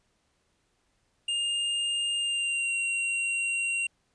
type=tone with pitch glide; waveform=square; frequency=2817 to 2753 Hz; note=F7 to F7; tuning=+14 to -25 cents; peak=-27 dBFS; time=1.28-3.87 s; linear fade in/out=5 ms; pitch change=-39 cents; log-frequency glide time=2.17-2.74 s; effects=pink hiss -72 dBFS RMS until 4.14 s + resampled to 22050 Hz